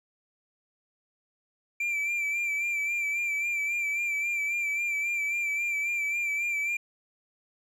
triangle tone with vibrato, 2349 Hz, D7, in tune, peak -25 dBFS, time 1.8-6.77 s, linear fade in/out 5 ms, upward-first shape sine, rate 3.7 Hz, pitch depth 40 cents each way, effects none

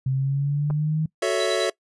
sine linear sweep, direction up, 130.81 to 158.4 Hz, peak -20 dBFS, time 0.06-1.06 s, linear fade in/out 5 ms
clicks, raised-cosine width 1 ms, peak -22 dBFS, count 2, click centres 0.702 / 0.707 s
square chord, F# minor seventh, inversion none, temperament equal with one note detuned, 370 / 440 / 561.5 / 659.3 Hz, F#4 / A4 / C#5 / E5, 0 / 0 / +22 / 0 cents, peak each -27 dBFS, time 1.22-1.7 s, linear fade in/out 5 ms
sine tone bursts, 3951 Hz, B7, in tune, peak -29 dBFS, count 3, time 1.4-1.657 s, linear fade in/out 2 ms, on 57 ms, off 43 ms
effects noise-tail reverb RT60 0.1 s tail -22 dB re dry + resampled to 24000 Hz

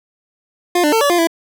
25% pulse tone with pitch steps, 353.3 / 297.7 / 448.6 / 572 / 348.9 / 332.3 Hz, F4 / D4 / A4 / D5 / F4 / E4, +20 / +24 / +34 / -46 / -2 / +14 cents, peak -8 dBFS, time 0.75-1.272 s, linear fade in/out 5 ms, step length 87 ms, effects none

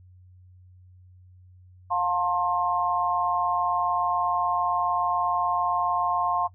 sine tone cluster, 708 / 896 / 1063 Hz, F5 / A5 / C6, +23 / +31 / +27 cents, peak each -27 / -28 / -25 dBFS, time 1.9-6.48 s, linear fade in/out 20 ms, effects noise-tail reverb RT60 0.1 s tail -19 dB re dry + added 91 Hz sine -49 dBFS peak until 6.54 s

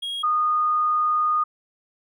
triangle / sine tone pair in turn, 3282 / 1229.4 Hz, G#7 / D#6, -21 / -21 cents, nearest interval octave + perfect fourth, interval 1700 cents, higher first, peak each -25 / -18 dBFS, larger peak second, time 0.02-0.23 / 0.23-1.44 s, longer second, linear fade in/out 10 ms, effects none

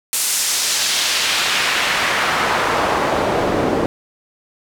pink noise with band-pass filter sweep, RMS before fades -18 dBFS, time 0.13-3.86 s, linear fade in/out 0 ms, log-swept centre 9300 to 360 Hz, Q 0.93, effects none

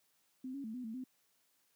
sine tone with pitch steps, 258.2 / 277.6 / 220.5 / 250.9 / 222.5 / 256.9 Hz, C4 / C#4 / A3 / B3 / A3 / C4, -23 / +3 / +4 / +28 / +20 / -32 cents, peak -40 dBFS, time 0.44-1.04 s, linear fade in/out 5 ms, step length 100 ms, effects white hiss -75 dBFS RMS until 1.75 s + high-pass 100 Hz 12 dB/octave

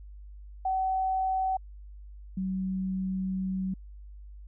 sine tone pair in turn, 758 / 188.57 Hz, F#5 / F#3, +42 / +33 cents, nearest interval 2 octaves, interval 2409 cents, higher first, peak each -25 / -28 dBFS, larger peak first, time 0.65-1.57 / 2.37-3.74 s, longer second, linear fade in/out 5 ms, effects added 50 Hz sine -43 dBFS peak until 4.47 s

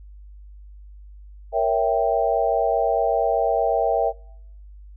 sine chord, A# diminished seventh, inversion none, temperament equal, 466.2 / 554.4 / 659.3 / 784 Hz, A#4 / C#5 / E5 / G5, 0 / 0 / 0 / 0 cents, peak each -24 / -25 / -21 / -23 dBFS, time 1.52-4.13 s, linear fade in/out 50 ms, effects noise-tail reverb RT60 0.8 s tail -26 dB re dry + added 50 Hz sine -40 dBFS peak until 4.96 s

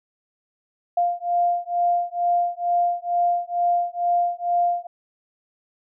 sine beating tone pair, 698.5 / 700.7 Hz, F5 / F5, 0 / +6 cents, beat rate 2.2 Hz, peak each -22 dBFS, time 0.97-4.87 s, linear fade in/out 5 ms, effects none

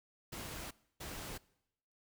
pink noise bursts at uneven times, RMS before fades -45 dBFS, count 2, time 0.32-0.71 / 1-1.38 s, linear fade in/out 10 ms, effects noise-tail reverb RT60 0.8 s tail -22 dB re dry

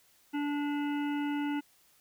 harmonic tone, 290.5 Hz, D4, 19 cents flat, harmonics 1 / 3 / 5 / 7 / 9 / 10, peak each -30 / -40 / -44 / -47 / -49 / -50 dBFS, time 0.33-1.61 s, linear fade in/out 20 ms, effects white hiss -65 dBFS RMS until 2 s

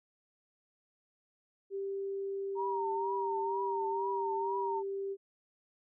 sine tone, 392.9 Hz, G4, 4 cents sharp, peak -34 dBFS, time 1.7-5.17 s, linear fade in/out 50 ms
sine tone with vibrato, 933 Hz, A#5, 1 cent sharp, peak -33 dBFS, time 2.55-4.83 s, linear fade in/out 50 ms, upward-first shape triangle, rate 2.1 Hz, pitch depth 82 cents each way
effects none

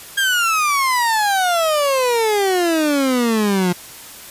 30% pulse exponential sweep, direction down, 1629 to 174.61 Hz, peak -12 dBFS, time 0.17-3.73 s, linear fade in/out 10 ms, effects white hiss -37 dBFS RMS until 4.3 s + resampled to 32000 Hz

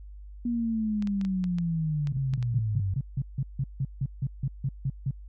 sine linear sweep, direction down, 241.1 to 92.5 Hz, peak -25 dBFS, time 0.45-2.94 s, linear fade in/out 5 ms
clicks, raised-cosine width 0.2 ms, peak -26 dBFS, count 9, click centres 1.024 / 1.073 / 1.213 / 1.25 / 1.441 / 1.585 / 2.072 / 2.337 / 2.427 s
sine tone bursts, 134.3 Hz, C3, 46 cents sharp, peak -24 dBFS, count 15, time 2.12-5.11 s, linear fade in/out 5 ms, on 50 ms, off 160 ms
effects added 50 Hz sine -41 dBFS peak until 5.28 s

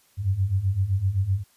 sine beating tone pair, 91.7 / 99.5 Hz, F#2 / G2, -15 / +26 cents, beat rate 7.8 Hz, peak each -26 / -22 dBFS, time 0.17-1.44 s, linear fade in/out 50 ms, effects white hiss -61 dBFS RMS until 1.56 s + resampled to 32000 Hz

